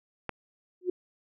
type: click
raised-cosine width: 0.5 ms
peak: -17 dBFS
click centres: 0.293 s
type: tone with exponential growth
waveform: sine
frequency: 362.3 Hz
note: F#4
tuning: 36 cents flat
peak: -21 dBFS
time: 0.81-0.9 s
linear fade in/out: 5 ms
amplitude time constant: 18 ms
effects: none